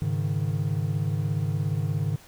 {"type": "chord", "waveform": "triangle", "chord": "Ab suspended fourth", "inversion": "none", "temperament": "equal", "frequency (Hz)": [103.83, 138.59, 155.56], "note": ["Ab2", "Db3", "Eb3"], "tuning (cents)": [0, 0, 0], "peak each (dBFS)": [-26, -27, -26], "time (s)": [0.02, 2.16], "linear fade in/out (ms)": 0, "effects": ["pink hiss -51 dBFS RMS until 2.27 s"]}